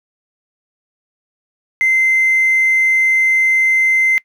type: tone with hard clipping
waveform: sine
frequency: 2074 Hz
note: C7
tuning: 16 cents flat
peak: -11 dBFS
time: 1.81-4.18 s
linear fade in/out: 0 ms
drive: 1 dB
effects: noise-tail reverb RT60 0.1 s tail -23 dB re dry